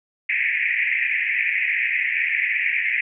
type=band-pass noise; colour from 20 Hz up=white; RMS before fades=-22 dBFS; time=0.29-3.01 s; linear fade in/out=5 ms; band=1800 to 2500 Hz; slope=96 dB/octave; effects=none